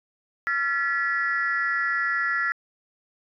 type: tone cluster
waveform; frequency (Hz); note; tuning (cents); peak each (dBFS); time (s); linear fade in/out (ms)
sine; 1371 / 1717 / 1944; F6 / A6 / B6; -32 / -43 / -28; -26; 0.47-2.52; 0
effects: tanh soft clip ceiling -14 dBFS